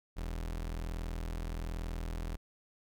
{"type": "tone", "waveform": "35% pulse", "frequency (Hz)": 41.2, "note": "E1", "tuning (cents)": 0, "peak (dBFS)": -34, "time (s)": [0.16, 2.37], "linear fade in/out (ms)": 20, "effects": []}